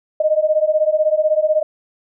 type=beating tone pair; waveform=sine; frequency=610 / 626 Hz; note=D#5 / D#5; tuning=-34 / +10 cents; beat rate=16 Hz; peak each=-16 dBFS; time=0.2-1.63 s; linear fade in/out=5 ms; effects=none